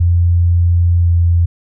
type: tone with pitch glide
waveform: sine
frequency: 86.5 to 85.56 Hz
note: F2 to F2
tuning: -16 to -35 cents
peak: -8 dBFS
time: 0-1.46 s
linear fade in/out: 10 ms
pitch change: -19 cents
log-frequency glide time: 1.02-1.09 s
effects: none